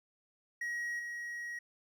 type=tone with level steps; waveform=triangle; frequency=1900 Hz; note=A#6; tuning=33 cents sharp; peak=-33 / -37 dBFS; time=0.61-1.59 s; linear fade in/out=5 ms; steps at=0.99 s; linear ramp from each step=5 ms; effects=none